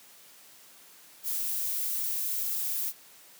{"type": "noise", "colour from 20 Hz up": "violet", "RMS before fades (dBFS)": -31, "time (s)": [1.23, 2.93], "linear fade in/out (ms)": 50, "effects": ["white hiss -54 dBFS RMS until 3.39 s", "high-pass 150 Hz 12 dB/octave"]}